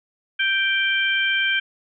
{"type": "harmonic tone", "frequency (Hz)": 784, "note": "G5", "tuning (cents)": 0, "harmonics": [2, 3, 4], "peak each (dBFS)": [-21, -23, -24], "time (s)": [0.39, 1.6], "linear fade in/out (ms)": 10, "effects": []}